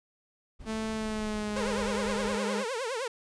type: noise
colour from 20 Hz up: brown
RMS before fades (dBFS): -44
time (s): 0.59-2.37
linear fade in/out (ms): 20
type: tone with pitch glide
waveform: sawtooth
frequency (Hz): 220 to 205.3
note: A3 to G#3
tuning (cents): 0 to -20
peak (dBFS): -27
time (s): 0.65-2.65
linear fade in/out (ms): 50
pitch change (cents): -120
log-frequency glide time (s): 0.92-1.77
type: tone with vibrato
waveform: sawtooth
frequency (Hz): 490.5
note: B4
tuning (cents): -12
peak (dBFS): -27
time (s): 1.56-3.08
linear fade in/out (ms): 5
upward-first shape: triangle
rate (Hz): 9.7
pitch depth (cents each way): 230
effects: resampled to 22050 Hz